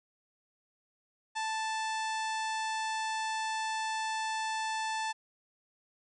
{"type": "harmonic tone with a mistuned harmonic", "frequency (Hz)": 880, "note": "A5", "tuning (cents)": 0, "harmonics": [1, 2, 3, 4, 5, 6, 7, 8, 9, 10], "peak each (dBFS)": [-33, -39, -43, -45, -47, -49, -50, -51, -52, -53], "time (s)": [1.35, 5.13], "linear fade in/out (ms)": 20, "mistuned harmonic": 7, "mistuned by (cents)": -39, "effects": []}